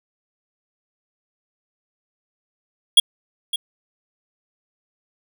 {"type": "tone with echo", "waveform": "square", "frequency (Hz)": 3322, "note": "G#7", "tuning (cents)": 0, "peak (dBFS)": -7, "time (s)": [2.97, 3], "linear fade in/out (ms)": 5, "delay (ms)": 560, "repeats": 1, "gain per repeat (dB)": -14, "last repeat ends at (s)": 3.56, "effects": []}